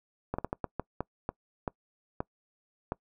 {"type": "slowing click train", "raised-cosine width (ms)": 1, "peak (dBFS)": -17, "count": 11, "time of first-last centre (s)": [0.34, 2.921], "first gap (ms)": 45, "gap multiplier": 1.36, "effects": ["noise-tail reverb RT60 0.1 s tail -24 dB re dry"]}